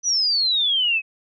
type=exponential sweep; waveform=sine; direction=down; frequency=6010 to 2524 Hz; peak=-17 dBFS; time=0.03-1.02 s; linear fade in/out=50 ms; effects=none